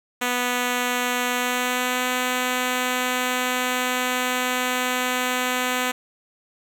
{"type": "tone with pitch glide", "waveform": "5% pulse", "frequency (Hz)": [246.9, 251.5], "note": ["B3", "B3"], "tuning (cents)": [0, 32], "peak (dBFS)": -10, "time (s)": [0.21, 5.92], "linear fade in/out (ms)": 10, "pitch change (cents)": 32, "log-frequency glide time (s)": [1.35, 2.06], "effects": []}